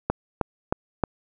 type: click train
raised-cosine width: 1 ms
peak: -7 dBFS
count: 4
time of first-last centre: 0.1-1.038 s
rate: 3.2 Hz
effects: none